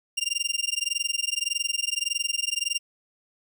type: tone with amplitude modulation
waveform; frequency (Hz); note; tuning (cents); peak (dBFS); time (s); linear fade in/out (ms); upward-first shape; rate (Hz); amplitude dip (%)
20% pulse; 2794; F7; 0; -17; 0.17-2.79; 10; sine; 21.7; 100
effects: none